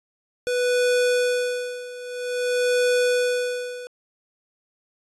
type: tone with tremolo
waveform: square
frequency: 493.9 Hz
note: B4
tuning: in tune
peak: -18 dBFS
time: 0.47-3.87 s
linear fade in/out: 0 ms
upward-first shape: sine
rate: 0.51 Hz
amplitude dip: 85%
effects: resampled to 24000 Hz